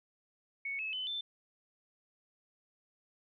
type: tone with pitch steps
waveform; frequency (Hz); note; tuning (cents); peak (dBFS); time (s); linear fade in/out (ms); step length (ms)
sine; 2217 / 2591 / 3029 / 3540; C#7 / E7 / F#7 / A7; 0 / -30 / +40 / +10; -35; 0.65-1.21; 5; 140
effects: none